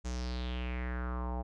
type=tone with low-pass filter sweep; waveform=square; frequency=61.74 Hz; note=B1; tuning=in tune; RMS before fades=-36 dBFS; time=0.04-1.43 s; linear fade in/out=20 ms; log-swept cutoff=7000 to 770 Hz; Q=4.1; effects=none